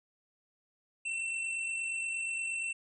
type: tone with amplitude modulation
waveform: square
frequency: 2694 Hz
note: E7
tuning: 37 cents sharp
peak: -32 dBFS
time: 1.05-2.73 s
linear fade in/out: 10 ms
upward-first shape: sine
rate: 48.5 Hz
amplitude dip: 35%
effects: resampled to 24000 Hz